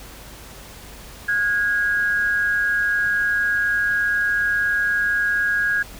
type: tone pair together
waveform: sine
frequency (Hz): 1441.9 / 1646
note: F#6 / G#6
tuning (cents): -45 / -16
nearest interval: major second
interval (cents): 229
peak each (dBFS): -25 / -18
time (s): 1.28-5.83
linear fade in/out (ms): 10
effects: added 50 Hz sine -43 dBFS peak until 5.99 s + pink hiss -41 dBFS RMS until 5.99 s